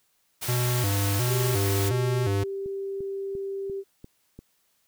white noise, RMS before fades -32 dBFS, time 0.41-1.9 s, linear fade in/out 20 ms
square tone with vibrato, 111 Hz, A2, 16 cents sharp, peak -24 dBFS, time 0.48-2.44 s, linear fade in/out 10 ms, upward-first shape square, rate 1.4 Hz, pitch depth 180 cents each way
sine tone, 392 Hz, G4, in tune, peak -29 dBFS, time 1.27-3.84 s, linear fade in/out 50 ms
click train, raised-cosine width 3 ms, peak -29 dBFS, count 6, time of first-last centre 2.66-4.39 s, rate 2.89 Hz
effects white hiss -69 dBFS RMS until 4.87 s

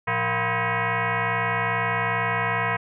sine tone with frequency modulation, 466.2 Hz, A#4, in tune, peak -21 dBFS, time 0.07-2.77 s, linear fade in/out 10 ms, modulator 290 Hz, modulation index 6.4, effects none

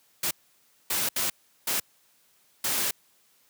white noise bursts at uneven times, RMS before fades -27 dBFS, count 5, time 0.23-0.31 / 0.9-1.09 / 1.16-1.3 / 1.67-1.8 / 2.64-2.91 s, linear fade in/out 5 ms, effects white hiss -64 dBFS RMS until 3.49 s + high-pass 100 Hz 12 dB/octave

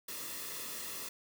white noise with comb filter, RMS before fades -42 dBFS, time 0.08-1.09 s, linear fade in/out 5 ms, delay 1.3 ms, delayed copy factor -0.6, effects none

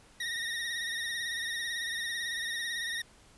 25% pulse tone with vibrato, 1864.7 Hz, A#6, in tune, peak -29 dBFS, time 0.2-3.02 s, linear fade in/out 5 ms, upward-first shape sine, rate 18 Hz, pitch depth 51 cents each way, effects pink hiss -59 dBFS RMS until 3.37 s + resampled to 24000 Hz

